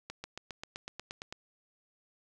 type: accelerating click train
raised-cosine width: 0.2 ms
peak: -23 dBFS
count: 11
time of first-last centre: 0.1-1.325 s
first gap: 140 ms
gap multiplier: 0.97
effects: none